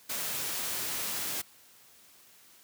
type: noise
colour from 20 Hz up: white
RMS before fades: -34 dBFS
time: 0.09-1.42 s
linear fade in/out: 10 ms
effects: white hiss -58 dBFS RMS until 2.63 s + high-pass 80 Hz 12 dB/octave